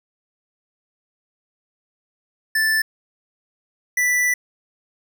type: tone pair in turn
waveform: square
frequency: 1760 / 1975.5 Hz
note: A6 / B6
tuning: 0 / 0 cents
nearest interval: major second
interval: 200 cents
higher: second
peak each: -17 dBFS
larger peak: neither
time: 2.55-2.82 / 3.97-4.34 s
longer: second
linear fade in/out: 5 ms
effects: none